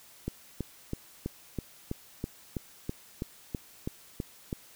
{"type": "click train", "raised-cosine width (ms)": 3, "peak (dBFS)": -19, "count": 14, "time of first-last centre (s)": [0.28, 4.528], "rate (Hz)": 3.06, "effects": ["white hiss -55 dBFS RMS until 4.75 s"]}